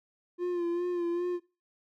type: tone with vibrato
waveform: triangle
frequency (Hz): 349.2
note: F4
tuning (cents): 0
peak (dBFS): -26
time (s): 0.38-1.4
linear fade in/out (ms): 50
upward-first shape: sine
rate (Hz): 2.5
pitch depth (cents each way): 38
effects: noise-tail reverb RT60 0.3 s tail -19 dB re dry